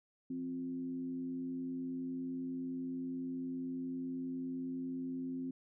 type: tone with frequency modulation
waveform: sine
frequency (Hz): 261.1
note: C4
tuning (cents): -3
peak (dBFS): -37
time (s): 0.3-5.51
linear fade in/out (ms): 5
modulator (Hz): 90.2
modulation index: 0.41
effects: none